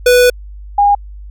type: tone pair in turn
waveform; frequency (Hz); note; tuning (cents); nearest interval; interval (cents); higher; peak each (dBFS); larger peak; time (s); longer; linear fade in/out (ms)
square / sine; 493.3 / 813.5; B4 / G#5; -2 / -36; major sixth; 866; second; -6; neither; 0.06-0.3 / 0.78-0.95; first; 5
effects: added 50 Hz sine -28 dBFS peak until 1.3 s